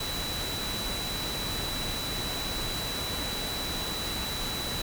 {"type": "tone in noise", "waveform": "sine", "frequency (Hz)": 3951, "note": "B7", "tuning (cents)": 0, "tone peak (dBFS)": -34, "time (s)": [0, 4.82], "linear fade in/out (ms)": 5, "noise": "pink", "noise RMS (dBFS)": -34, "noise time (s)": [0, 4.82], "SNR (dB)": -3, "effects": []}